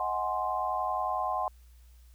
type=chord; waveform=sine; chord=Ab dominant seventh; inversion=second; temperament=equal with one note detuned; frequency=627.7 / 740 / 830.6 / 1046.5 Hz; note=Eb5 / Gb5 / Ab5 / C6; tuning=+15 / 0 / 0 / 0 cents; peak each=-37 / -32 / -35 / -32 dBFS; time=0-1.48 s; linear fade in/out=2 ms; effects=added 60 Hz sine -52 dBFS peak until 2.14 s + white hiss -67 dBFS RMS until 2.14 s